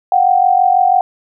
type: tone pair together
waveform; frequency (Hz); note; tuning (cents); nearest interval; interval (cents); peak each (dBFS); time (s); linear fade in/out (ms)
sine; 723.9 / 770; F#5 / G5; -38 / -31; minor second; 107; -11; 0.12-1.01; 2
effects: none